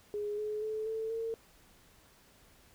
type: tone with pitch steps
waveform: sine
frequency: 415.3 / 424.5 / 433.9 / 443.6 / 453.4 Hz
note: G#4 / G#4 / A4 / A4 / A#4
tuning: 0 / +38 / -24 / +14 / -48 cents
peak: -33 dBFS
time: 0.14-1.34 s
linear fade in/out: 0 ms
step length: 240 ms
effects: pink hiss -62 dBFS RMS until 2.74 s